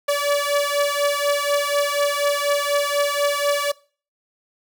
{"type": "beating tone pair", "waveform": "sawtooth", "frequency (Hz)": [573, 577.1], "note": ["D5", "D5"], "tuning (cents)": [-43, -30], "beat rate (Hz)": 4.1, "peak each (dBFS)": [-17, -18], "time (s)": [0.08, 3.72], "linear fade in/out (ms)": 10, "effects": ["noise-tail reverb RT60 0.4 s tail -22 dB re dry"]}